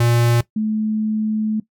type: tone pair in turn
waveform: square / sine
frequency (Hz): 118.6 / 216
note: A#2 / A3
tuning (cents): +30 / -32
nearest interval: minor seventh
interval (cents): 1038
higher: second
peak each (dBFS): -14 / -17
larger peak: first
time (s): 0-0.41 / 0.56-1.6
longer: second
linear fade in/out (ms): 5
effects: noise-tail reverb RT60 0.1 s tail -17 dB re dry